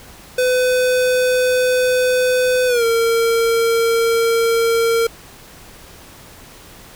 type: tone with pitch glide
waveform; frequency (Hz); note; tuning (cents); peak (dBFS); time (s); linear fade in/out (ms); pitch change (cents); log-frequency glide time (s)
square; 504 to 459.5; B4 to A#4; +35 to -25; -14; 0.38-5.07; 5; -160; 2.67-2.84
effects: pink hiss -41 dBFS RMS until 6.95 s